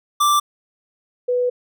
square / sine tone pair in turn, 1174.7 / 493.9 Hz, D6 / B4, 0 / 0 cents, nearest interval octave + minor third, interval 1500 cents, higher first, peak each -14 / -16 dBFS, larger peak first, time 0.2-0.4 / 1.28-1.5 s, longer second, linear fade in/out 10 ms, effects none

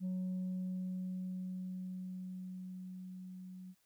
sine tone with level ramp, 184.5 Hz, F#3, 5 cents flat, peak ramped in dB -32 to -47 dBFS, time 0-3.75 s, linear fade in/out 50 ms, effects tanh soft clip ceiling -34 dBFS + white hiss -75 dBFS RMS until 3.85 s

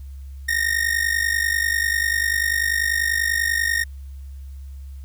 45% pulse ring-modulated tone, 1849 Hz, A#6, 15 cents flat, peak -16 dBFS, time 0.48-3.84 s, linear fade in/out 10 ms, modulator 25.1 Hz, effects added 68 Hz sine -33 dBFS peak until 5.04 s + white hiss -60 dBFS RMS until 5.04 s

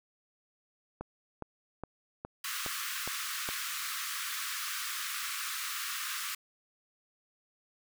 click train, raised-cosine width 1 ms, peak -24 dBFS, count 7, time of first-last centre 1.01-3.489 s, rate 2.42 Hz
pink high-pass noise, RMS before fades -37 dBFS, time 2.44-6.35 s, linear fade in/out 5 ms, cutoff 1100 Hz, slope 96 dB/octave
effects none

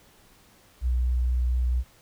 sine tone with vibrato, 61.74 Hz, B1, in tune, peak -21 dBFS, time 0.81-1.84 s, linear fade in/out 50 ms, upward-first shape triangle, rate 4.3 Hz, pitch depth 11 cents each way, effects pink hiss -57 dBFS RMS until 2.01 s

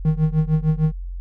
triangle tone with tremolo, 156 Hz, D#3, 5 cents sharp, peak -10 dBFS, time 0.05-0.92 s, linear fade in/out 2 ms, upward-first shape triangle, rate 6.6 Hz, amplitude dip 100%, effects added 44 Hz sine -27 dBFS peak until 1.2 s

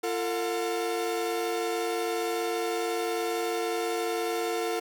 45% pulse tone cluster, 344.2 / 450.5 / 723 Hz, F4 / A4 / F#5, -25 / +41 / -40 cents, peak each -33 / -30 / -34 dBFS, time 0.03-4.8 s, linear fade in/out 10 ms, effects none

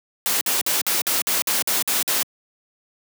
white noise bursts, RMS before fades -21 dBFS, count 10, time 0.26-2.228 s, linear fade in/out 0 ms, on 150 ms, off 52 ms, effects high-pass 200 Hz 12 dB/octave

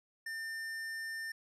sine tone with hard clipping, 1800 Hz, A6, 39 cents sharp, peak -40 dBFS, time 0.26-1.32 s, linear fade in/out 5 ms, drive 14 dB, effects resampled to 32000 Hz

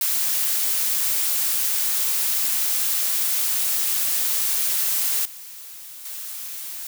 blue noise with level steps, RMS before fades -22 / -39 / -33 dBFS, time 0.01-6.87 s, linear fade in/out 2 ms, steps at 5.25 / 6.05 s, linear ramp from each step 5 ms, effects none

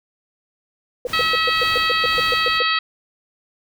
pink noise with tremolo, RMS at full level -34 dBFS, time 1.05-2.61 s, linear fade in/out 50 ms, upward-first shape sine, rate 1.9 Hz, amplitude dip 55%
sine tone bursts, 493.9 Hz, B4, in tune, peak -19 dBFS, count 12, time 1.05-2.622 s, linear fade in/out 2 ms, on 21 ms, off 120 ms
harmonic tone, 645 Hz, E5, 38 cents flat, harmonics 2 / 3 / 4 / 5 / 6 / 7, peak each -21 / -23 / -24 / -25 / -26 / -26 dBFS, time 1.13-2.79 s, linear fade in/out 5 ms
effects none

